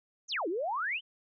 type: exponential two-way sweep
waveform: sine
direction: down then up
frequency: 7070 to 311.1 to 3175 Hz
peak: -30 dBFS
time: 0.28-1.01 s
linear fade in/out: 50 ms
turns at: 0.48 s
effects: none